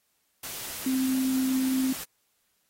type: tone in noise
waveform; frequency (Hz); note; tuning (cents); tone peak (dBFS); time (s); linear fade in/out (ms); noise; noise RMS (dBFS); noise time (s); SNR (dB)
sine; 261.6; C4; 0; -23; 0.86-1.93; 5; white; -37; 0.43-2.04; +11
effects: white hiss -72 dBFS RMS until 2.69 s + AAC 48 kbps

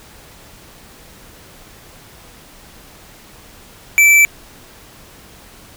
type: tone with hard clipping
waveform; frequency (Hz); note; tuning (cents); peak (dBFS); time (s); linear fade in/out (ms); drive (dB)
triangle; 2324; D7; -19; -8; 3.98-4.25; 0; 16
effects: pink hiss -42 dBFS RMS until 5.76 s

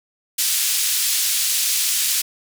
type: band-pass noise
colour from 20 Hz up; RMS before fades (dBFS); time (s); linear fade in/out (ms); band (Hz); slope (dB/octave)
white; -20; 0.38-2.22; 10; 3000 to 12000; 12
effects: none

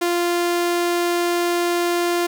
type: tone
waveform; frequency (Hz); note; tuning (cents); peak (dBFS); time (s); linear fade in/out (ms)
sawtooth; 347.7; F4; -8; -14; 0.01-2.27; 10
effects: none

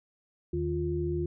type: tone cluster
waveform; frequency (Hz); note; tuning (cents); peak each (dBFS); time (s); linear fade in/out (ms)
sine; 80.8 / 155.2 / 349.7; E2 / D#3 / F4; -34 / -4 / +2; -33 / -34 / -30; 0.53-1.26; 5
effects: none

